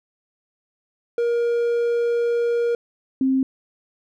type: tone pair in turn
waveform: triangle / sine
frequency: 472.2 / 264.4 Hz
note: A#4 / C4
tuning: +22 / +18 cents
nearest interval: minor seventh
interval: 1004 cents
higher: first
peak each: -16 / -16 dBFS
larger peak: neither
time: 1.18-2.75 / 3.21-3.43 s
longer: first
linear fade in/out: 2 ms
effects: none